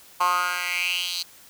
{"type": "tone with high-pass filter sweep", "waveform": "10% pulse", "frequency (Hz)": 178.3, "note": "F3", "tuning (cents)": 36, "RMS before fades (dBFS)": -25, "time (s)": [0.2, 1.23], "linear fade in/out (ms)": 10, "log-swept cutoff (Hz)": [1000, 4200], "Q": 5.2, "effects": ["white hiss -50 dBFS RMS until 1.49 s"]}